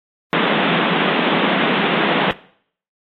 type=band-pass noise; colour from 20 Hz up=pink; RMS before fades=-17 dBFS; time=0.33-2.31 s; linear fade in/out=0 ms; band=160 to 3600 Hz; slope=96 dB/octave; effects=noise-tail reverb RT60 0.6 s tail -20 dB re dry + AAC 48 kbps